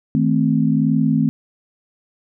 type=chord; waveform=sine; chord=A diminished; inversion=second; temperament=equal with one note detuned; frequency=158.65 / 220 / 261.6 Hz; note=Eb3 / A3 / C4; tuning=+34 / 0 / 0 cents; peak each=-18 dBFS; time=0.15-1.29 s; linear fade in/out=0 ms; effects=none